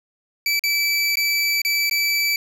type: tone with dropouts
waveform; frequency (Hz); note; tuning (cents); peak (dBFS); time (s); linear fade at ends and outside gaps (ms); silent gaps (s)
25% pulse; 2313; D7; -27; -14; 0.46-2.36; 2; 0.594-0.637 / 1.156-1.17 / 1.618-1.649 / 1.897-1.911
effects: none